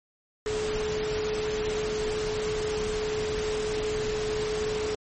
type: tone in noise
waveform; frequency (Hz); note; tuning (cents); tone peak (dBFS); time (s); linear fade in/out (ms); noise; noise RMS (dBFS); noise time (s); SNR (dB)
sine; 428.1; A4; -47; -27; 0.46-4.95; 2; pink; -34; 0.46-4.95; +4
effects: MP3 32 kbps